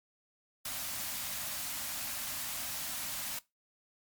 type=band-stop noise; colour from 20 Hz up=white; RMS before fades=-38 dBFS; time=0.65-3.39 s; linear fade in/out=5 ms; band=310 to 540 Hz; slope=96 dB/octave; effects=noise-tail reverb RT60 0.2 s tail -20 dB re dry + MP3 96 kbps